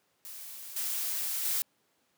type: noise with level steps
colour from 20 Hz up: blue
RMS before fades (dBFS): -44 / -33 / -30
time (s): 0.25-1.62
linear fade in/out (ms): 0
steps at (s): 0.76 / 1.45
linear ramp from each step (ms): 5
effects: pink hiss -72 dBFS RMS until 2.17 s + high-pass 200 Hz 12 dB/octave